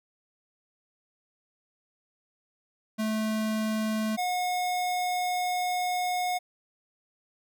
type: tone pair in turn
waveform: square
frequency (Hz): 217.6 / 724.1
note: A3 / F#5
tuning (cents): -19 / -38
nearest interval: octave + major sixth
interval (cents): 2081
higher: second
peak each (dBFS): -27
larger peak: neither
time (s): 2.98-4.17 / 4.17-6.39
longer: second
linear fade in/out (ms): 20
effects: none